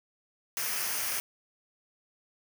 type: noise with comb filter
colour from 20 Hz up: white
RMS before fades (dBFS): -32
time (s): 0.57-1.2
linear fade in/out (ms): 0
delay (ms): 0.26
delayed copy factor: -0.55
effects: none